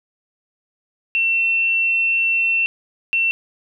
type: tone pair in turn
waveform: sine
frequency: 2701 / 2701 Hz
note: E7 / E7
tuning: +42 / +42 cents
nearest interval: unison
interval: 0 cents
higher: neither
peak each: -15 dBFS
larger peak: neither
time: 1.15-2.66 / 3.13-3.31 s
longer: first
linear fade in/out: 0 ms
effects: none